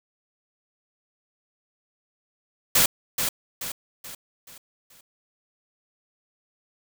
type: noise with echo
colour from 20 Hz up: white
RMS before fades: -18 dBFS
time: 2.75-2.86 s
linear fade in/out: 5 ms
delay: 430 ms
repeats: 5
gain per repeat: -7 dB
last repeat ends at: 5.01 s
effects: none